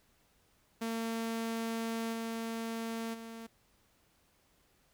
sawtooth tone with level steps, 227.3 Hz, A#3, 43 cents flat, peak -30 / -32 / -40 dBFS, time 0.81-3.47 s, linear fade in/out 10 ms, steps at 2.12 / 3.13 s, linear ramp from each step 20 ms, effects pink hiss -70 dBFS RMS until 4.93 s

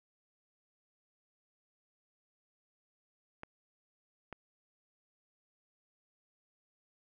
clicks, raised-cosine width 0.5 ms, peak -28 dBFS, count 2, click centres 3.434 / 4.327 s, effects none

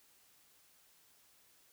silence, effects white hiss -67 dBFS RMS until 1.72 s

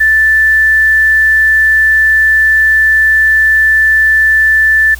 sine tone, 1760 Hz, A6, in tune, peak -5 dBFS, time 0-4.95 s, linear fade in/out 10 ms, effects added 60 Hz sine -26 dBFS peak until 4.99 s + white hiss -35 dBFS RMS until 4.99 s

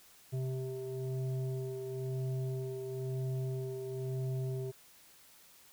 sine tone with frequency modulation, 130 Hz, C3, 11 cents flat, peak -34 dBFS, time 0.32-4.72 s, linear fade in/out 20 ms, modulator 261 Hz, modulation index 1.1, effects white hiss -60 dBFS RMS until 5.72 s

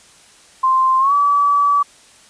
sine tone with pitch glide, 1046.5 to 1147.8 Hz, C6 to D6, 0 to -40 cents, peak -11 dBFS, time 0.63-1.83 s, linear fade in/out 10 ms, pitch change +160 cents, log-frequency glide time 0.99-1.13 s, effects white hiss -47 dBFS RMS until 2.29 s + resampled to 22050 Hz

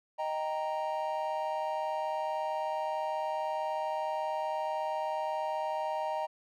triangle chord, Eb major, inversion none, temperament equal, 622.3 / 784 / 932.3 Hz, Eb5 / G5 / Bb5, 0 / 0 / 0 cents, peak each -33 / -35 / -33 dBFS, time 0.18-6.27 s, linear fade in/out 20 ms, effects none

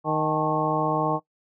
harmonic tone with a mistuned harmonic, 155.56 Hz, D#3, in tune, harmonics 1 / 2 / 3 / 4 / 5 / 6 / 7, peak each -29 / -29 / -29 / -29 / -29 / -29 / -29 dBFS, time 0.04-1.2 s, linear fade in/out 50 ms, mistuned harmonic 6, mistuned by -100 cents, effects noise-tail reverb RT60 0.1 s tail -18 dB re dry

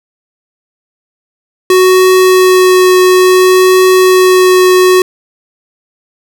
square tone with vibrato, 370 Hz, F#4, in tune, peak -4 dBFS, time 1.7-5.02 s, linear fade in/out 2 ms, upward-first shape triangle, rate 0.58 Hz, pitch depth 11 cents each way, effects none

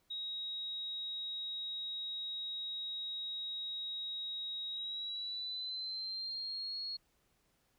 sine tone with pitch glide, 3800 to 4315 Hz, A#7 to C#8, +33 to -47 cents, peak -38 dBFS, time 0.1-6.97 s, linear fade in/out 10 ms, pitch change +220 cents, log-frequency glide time 4.7-6.76 s, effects pink hiss -75 dBFS RMS until 7.78 s

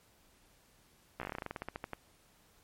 slowing click train, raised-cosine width 0.5 ms, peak -23 dBFS, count 18, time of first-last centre 1.2-1.933 s, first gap 15 ms, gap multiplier 1.12, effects pink hiss -66 dBFS RMS until 2.63 s + MP3 64 kbps

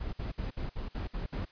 brown noise bursts, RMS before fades -35 dBFS, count 8, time 0-1.453 s, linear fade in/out 10 ms, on 130 ms, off 59 ms, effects white hiss -60 dBFS RMS until 1.51 s + resampled to 11025 Hz

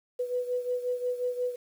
sine beating tone pair, 493.9 / 499.5 Hz, B4 / B4, 0 / +20 cents, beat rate 5.6 Hz, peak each -29 / -34 dBFS, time 0.19-1.56 s, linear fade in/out 10 ms, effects 9-bit

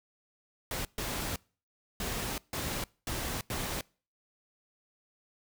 pink noise bursts at uneven times, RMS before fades -35 dBFS, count 6, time 0.71-0.85 / 0.98-1.36 / 2-2.38 / 2.53-2.84 / 3.07-3.41 / 3.5-3.81 s, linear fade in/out 2 ms, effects noise-tail reverb RT60 0.4 s tail -25 dB re dry

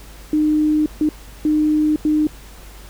sine tone bursts at uneven times, 304.8 Hz, D#4, 36 cents flat, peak -13 dBFS, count 4, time 0.33-0.86 / 1.01-1.09 / 1.45-1.96 / 2.05-2.27 s, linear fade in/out 2 ms, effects added 50 Hz sine -38 dBFS peak until 2.89 s + pink hiss -43 dBFS RMS until 2.89 s

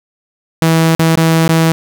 sawtooth tone with dropouts, 162.8 Hz, E3, 21 cents flat, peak -4 dBFS, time 0.62-1.72 s, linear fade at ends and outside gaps 0 ms, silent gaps 0.95-0.994 / 1.156-1.173 / 1.478-1.491 s, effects none

